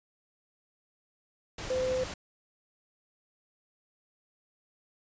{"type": "tone in noise", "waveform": "sine", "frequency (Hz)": 513, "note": "C5", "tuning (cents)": -34, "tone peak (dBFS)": -27, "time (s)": [1.7, 2.04], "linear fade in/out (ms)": 5, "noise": "pink", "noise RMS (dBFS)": -39, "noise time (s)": [1.58, 2.14], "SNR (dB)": 9, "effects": ["resampled to 16000 Hz"]}